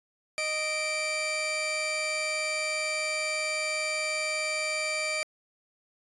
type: tone pair together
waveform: sawtooth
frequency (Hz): 619.5 / 2339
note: D#5 / D7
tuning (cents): -8 / -8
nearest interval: octave + major seventh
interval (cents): 2300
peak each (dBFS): -29 / -26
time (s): 0.38-5.23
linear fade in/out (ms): 0
effects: resampled to 24000 Hz